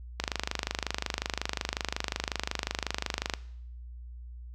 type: click train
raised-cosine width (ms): 0.2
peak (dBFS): -11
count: 81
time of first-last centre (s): 0.2-3.337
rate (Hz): 25.5
effects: noise-tail reverb RT60 0.7 s tail -19 dB re dry + added 60 Hz sine -41 dBFS peak until 4.54 s